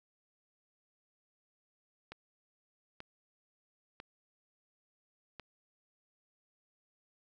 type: clicks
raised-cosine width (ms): 0.3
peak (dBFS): -29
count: 4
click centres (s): 2.12 / 3.004 / 4.001 / 5.397
effects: none